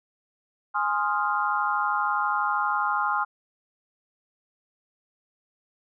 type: chord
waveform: sine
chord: F minor seventh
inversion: first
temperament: equal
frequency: 830.6 / 1046.5 / 1244.5 / 1396.9 Hz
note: Ab5 / C6 / Eb6 / F6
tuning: 0 / 0 / 0 / 0 cents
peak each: -28 dBFS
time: 0.74-3.25 s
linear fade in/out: 20 ms
effects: none